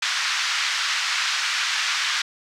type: band-pass noise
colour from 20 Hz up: pink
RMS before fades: -24 dBFS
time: 0.02-2.22 s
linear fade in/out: 5 ms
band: 1300 to 6000 Hz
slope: 24 dB/octave
effects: none